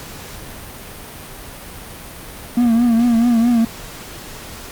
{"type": "tone with vibrato", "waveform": "triangle", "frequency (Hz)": 234.7, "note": "A#3", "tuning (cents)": 12, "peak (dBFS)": -9, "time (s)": [2.57, 3.65], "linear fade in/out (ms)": 5, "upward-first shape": "triangle", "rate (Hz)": 4.6, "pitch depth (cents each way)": 82, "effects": ["pink hiss -34 dBFS RMS until 4.71 s", "Opus 48 kbps"]}